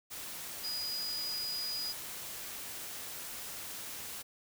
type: tone in noise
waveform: sine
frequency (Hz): 4926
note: D#8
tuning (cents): -18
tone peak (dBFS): -35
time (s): 0.63-1.93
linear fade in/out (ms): 20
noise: white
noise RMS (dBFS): -43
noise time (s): 0.1-4.23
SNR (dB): +5
effects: none